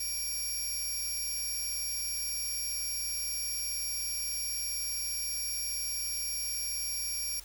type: tone pair together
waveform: 15% pulse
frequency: 2349 / 5587 Hz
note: D7 / F8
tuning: 0 / 0 cents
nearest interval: octave + minor third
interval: 1500 cents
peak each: -37 / -27 dBFS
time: 0-7.4 s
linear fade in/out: 5 ms
effects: added 50 Hz sine -52 dBFS peak until 7.44 s + white hiss -52 dBFS RMS until 7.44 s